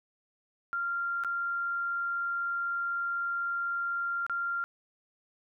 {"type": "tone with dropouts", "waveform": "sine", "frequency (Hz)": 1388, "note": "F6", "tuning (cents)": -11, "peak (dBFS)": -29, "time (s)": [0.73, 4.64], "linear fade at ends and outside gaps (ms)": 0, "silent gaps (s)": [[1.237, 1.247], [4.265, 4.297]], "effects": []}